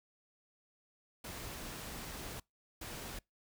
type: noise bursts at uneven times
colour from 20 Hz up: pink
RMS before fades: -45 dBFS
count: 2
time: 1.24-2.4 / 2.81-3.19 s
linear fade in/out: 5 ms
effects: noise-tail reverb RT60 0.2 s tail -26 dB re dry